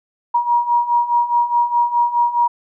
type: beating tone pair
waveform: sine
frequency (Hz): 951 / 955.8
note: A#5 / A#5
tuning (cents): +34 / +43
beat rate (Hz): 4.8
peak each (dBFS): -19 / -15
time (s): 0.34-2.48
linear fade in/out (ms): 10
effects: none